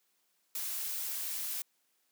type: noise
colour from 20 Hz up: blue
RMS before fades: -37 dBFS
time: 0.55-1.62 s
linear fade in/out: 2 ms
effects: white hiss -75 dBFS RMS until 2.11 s + high-pass 200 Hz 12 dB/octave